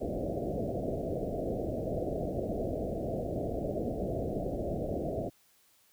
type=low-pass noise; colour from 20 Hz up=white; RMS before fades=-34 dBFS; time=0-5.3 s; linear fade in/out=20 ms; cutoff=690 Hz; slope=96 dB/octave; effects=white hiss -66 dBFS RMS until 5.92 s